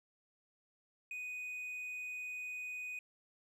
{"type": "tone", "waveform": "triangle", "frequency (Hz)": 2489, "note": "D#7", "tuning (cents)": 0, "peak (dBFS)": -39, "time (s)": [1.11, 2.99], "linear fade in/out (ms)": 2, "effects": []}